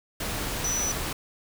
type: tone in noise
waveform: sine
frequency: 5940 Hz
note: F#8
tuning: 6 cents sharp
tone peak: -26 dBFS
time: 0.64-0.92 s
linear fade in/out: 5 ms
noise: pink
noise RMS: -31 dBFS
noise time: 0.2-1.13 s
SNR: +2 dB
effects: none